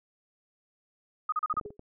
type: tone bursts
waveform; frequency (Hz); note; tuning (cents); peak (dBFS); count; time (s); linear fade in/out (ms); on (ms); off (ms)
sine; 1244.5; D#6; 0; -25; 5; 1.29-1.599; 5; 33; 36
type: clicks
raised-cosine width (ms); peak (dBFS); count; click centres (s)
2; -33; 6; 1.54 / 1.572 / 1.612 / 1.659 / 1.705 / 1.794
type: tone with exponential decay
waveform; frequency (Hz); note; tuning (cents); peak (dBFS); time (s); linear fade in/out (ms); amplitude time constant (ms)
sine; 415.3; G#4; 0; -33; 1.65-1.77; 5; 25
effects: none